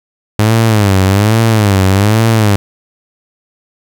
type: tone with vibrato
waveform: sawtooth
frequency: 103.83 Hz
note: G#2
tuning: in tune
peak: -3 dBFS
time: 0.39-2.56 s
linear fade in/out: 0 ms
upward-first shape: sine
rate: 1.2 Hz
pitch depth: 160 cents each way
effects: 7-bit